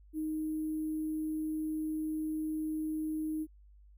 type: tone with sample-and-hold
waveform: sine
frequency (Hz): 311.1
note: D#4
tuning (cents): 0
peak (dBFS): -32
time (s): 0.13-3.47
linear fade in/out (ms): 50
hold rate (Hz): 11025
effects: added 50 Hz sine -55 dBFS peak until 3.97 s